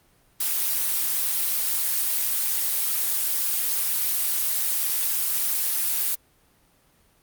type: noise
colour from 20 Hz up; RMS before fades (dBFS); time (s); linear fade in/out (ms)
blue; -24; 0.4-6.15; 5
effects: pink hiss -61 dBFS RMS until 7.22 s + Opus 32 kbps